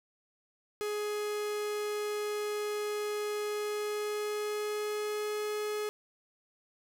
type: tone with pitch glide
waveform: 45% pulse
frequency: 418.4 to 421.6 Hz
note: G#4 to G#4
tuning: +13 to +26 cents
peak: -32 dBFS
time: 0.81-5.89 s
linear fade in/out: 0 ms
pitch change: +13 cents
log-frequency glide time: 3.41-5.41 s
effects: none